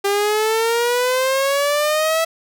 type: exponential sweep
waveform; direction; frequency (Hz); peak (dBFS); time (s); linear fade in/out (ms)
sawtooth; up; 397 to 658; -12; 0.04-2.25; 10
effects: none